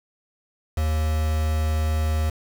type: tone with quantisation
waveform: triangle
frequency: 77.78 Hz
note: D#2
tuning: in tune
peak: -18 dBFS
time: 0.77-2.3 s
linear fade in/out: 5 ms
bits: 5
effects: none